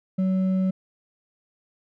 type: tone with hard clipping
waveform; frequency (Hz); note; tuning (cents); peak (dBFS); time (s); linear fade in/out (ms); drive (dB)
sine; 188; F#3; +28; -21; 0.18-0.71; 10; 4
effects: none